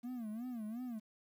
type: tone with vibrato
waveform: triangle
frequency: 231.7 Hz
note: A#3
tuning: 10 cents flat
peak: -38 dBFS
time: 0.03-1 s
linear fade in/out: 20 ms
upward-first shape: sine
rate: 2.8 Hz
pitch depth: 160 cents each way
effects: 11-bit